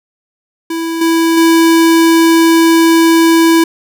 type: tone with level steps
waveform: square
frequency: 329.6 Hz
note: E4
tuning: in tune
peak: -16 / -9 / -6 dBFS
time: 0.7-3.64 s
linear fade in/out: 5 ms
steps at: 1.01 / 1.37 s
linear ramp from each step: 5 ms
effects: none